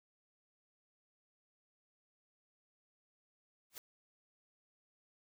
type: noise with exponential growth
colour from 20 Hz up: white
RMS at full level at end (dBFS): -43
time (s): 3.7-3.78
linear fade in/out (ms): 1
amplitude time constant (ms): 16
effects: none